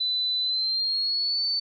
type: tone with pitch glide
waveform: sine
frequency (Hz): 4000 to 4516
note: B7 to C#8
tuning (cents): +21 to +31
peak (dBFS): -23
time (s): 0-1.6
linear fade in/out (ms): 10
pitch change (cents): +210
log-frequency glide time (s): 0.41-1.43
effects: none